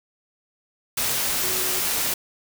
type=tone in noise; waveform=sine; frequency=370 Hz; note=F#4; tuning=in tune; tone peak=-34 dBFS; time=1.43-1.8 s; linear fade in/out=5 ms; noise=white; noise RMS=-24 dBFS; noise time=0.97-2.14 s; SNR=-13 dB; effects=none